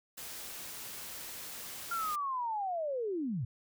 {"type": "noise", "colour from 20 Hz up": "white", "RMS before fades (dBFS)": -44, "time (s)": [0.17, 2.16], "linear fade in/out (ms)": 10}
{"type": "linear sweep", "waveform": "sine", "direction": "down", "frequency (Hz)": [1396.9, 103], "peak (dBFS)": -32, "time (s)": [1.91, 3.45], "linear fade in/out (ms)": 5}
{"effects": []}